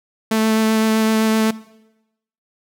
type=tone with vibrato; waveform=sawtooth; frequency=220 Hz; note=A3; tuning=in tune; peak=-11 dBFS; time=0.31-1.51 s; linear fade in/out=5 ms; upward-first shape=sine; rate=7.8 Hz; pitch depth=10 cents each way; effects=noise-tail reverb RT60 0.9 s tail -19 dB re dry